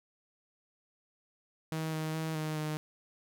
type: tone with pitch steps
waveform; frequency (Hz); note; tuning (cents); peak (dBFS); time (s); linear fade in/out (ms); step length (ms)
sawtooth; 159 / 157.1 / 159.5 / 155.3 / 153.6; D#3 / D#3 / D#3 / D#3 / D#3; +38 / +17 / +43 / -3 / -22; -29; 1.72-2.77; 0; 210
effects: none